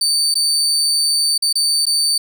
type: tone with dropouts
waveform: 30% pulse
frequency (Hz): 4576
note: D8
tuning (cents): -46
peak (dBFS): -11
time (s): 0.01-2.18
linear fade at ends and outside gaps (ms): 5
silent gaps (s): 0.342-0.354 / 1.379-1.422 / 1.528-1.554 / 1.855-1.866
effects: none